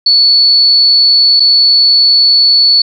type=tone with dropouts; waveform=sine; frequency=4435 Hz; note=C#8; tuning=in tune; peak=-4 dBFS; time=0.06-2.82 s; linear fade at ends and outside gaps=5 ms; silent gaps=1.398-1.402 s; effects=none